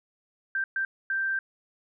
sine tone bursts at uneven times, 1569 Hz, G6, 1 cent sharp, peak -25 dBFS, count 3, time 0.55-0.64 / 0.76-0.85 / 1.1-1.39 s, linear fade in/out 2 ms, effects none

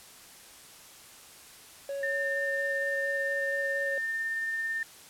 triangle tone with vibrato, 554.4 Hz, C#5, in tune, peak -30 dBFS, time 1.89-3.98 s, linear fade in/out 2 ms, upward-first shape square, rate 4.3 Hz, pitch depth 8 cents each way
sine tone with tremolo, 1800 Hz, A6, 39 cents sharp, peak -28 dBFS, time 2.03-4.83 s, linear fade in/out 2 ms, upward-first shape triangle, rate 18 Hz, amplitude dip 25%
effects white hiss -51 dBFS RMS until 5.09 s + low-pass 12000 Hz 12 dB/octave

